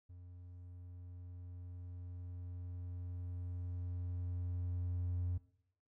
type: tone with level ramp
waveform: triangle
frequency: 88.9 Hz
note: F2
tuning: 31 cents sharp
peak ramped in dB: -49 to -31 dBFS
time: 0.09-5.38 s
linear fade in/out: 10 ms
effects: noise-tail reverb RT60 0.7 s tail -20 dB re dry + tanh soft clip ceiling -29 dBFS